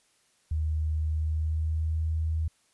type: tone with pitch glide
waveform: sine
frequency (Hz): 77.78 to 79.64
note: D#2 to D#2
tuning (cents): 0 to +41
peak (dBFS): -25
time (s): 0.51-2.48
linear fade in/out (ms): 5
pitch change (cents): +41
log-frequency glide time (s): 1.09-2.02
effects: white hiss -67 dBFS RMS until 2.73 s + resampled to 24000 Hz